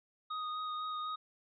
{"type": "tone with vibrato", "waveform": "square", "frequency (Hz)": 1244.5, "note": "D#6", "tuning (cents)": 0, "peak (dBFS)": -37, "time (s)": [0.3, 1.16], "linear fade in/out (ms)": 10, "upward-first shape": "sine", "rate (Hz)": 4, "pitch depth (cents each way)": 13, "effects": ["resampled to 11025 Hz"]}